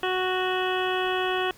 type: harmonic tone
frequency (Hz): 370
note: F#4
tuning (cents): 0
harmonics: 1 / 2 / 3 / 4 / 5 / 7 / 8 / 9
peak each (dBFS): -27 / -30 / -32 / -33 / -34 / -35 / -36 / -37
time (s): 0.03-1.51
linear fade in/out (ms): 2
effects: pink hiss -52 dBFS RMS until 1.57 s